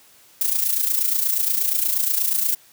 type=noise with amplitude modulation; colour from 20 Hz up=violet; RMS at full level=-18 dBFS; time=0.41-2.55 s; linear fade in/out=2 ms; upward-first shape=sine; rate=28.4 Hz; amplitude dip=65%; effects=white hiss -52 dBFS RMS until 2.72 s + high-pass 60 Hz 12 dB/octave